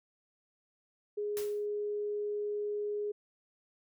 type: tone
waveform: sine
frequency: 415.3 Hz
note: G#4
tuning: in tune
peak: -32 dBFS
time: 1.17-3.12 s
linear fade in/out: 10 ms
type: noise with exponential decay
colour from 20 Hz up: white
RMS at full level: -40 dBFS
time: 1.37-1.66 s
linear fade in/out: 0 ms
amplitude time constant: 62 ms
effects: none